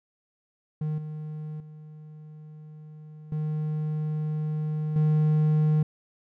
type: tone with level steps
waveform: triangle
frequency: 153.5 Hz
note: D#3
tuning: 23 cents flat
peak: -24 / -31 / -40 / -24 / -17 dBFS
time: 0.81-5.83 s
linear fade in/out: 5 ms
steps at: 0.98 / 1.6 / 3.32 / 4.96 s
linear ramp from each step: 2 ms
effects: none